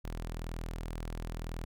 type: tone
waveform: sawtooth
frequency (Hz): 40.96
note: E1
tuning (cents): -10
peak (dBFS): -33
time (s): 0.04-1.65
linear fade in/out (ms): 10
effects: none